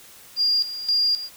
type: tone with tremolo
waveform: sine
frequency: 4810 Hz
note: D8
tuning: 41 cents sharp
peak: -17 dBFS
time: 0.36-1.3 s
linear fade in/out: 50 ms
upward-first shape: square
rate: 1.9 Hz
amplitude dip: 75%
effects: white hiss -47 dBFS RMS until 1.36 s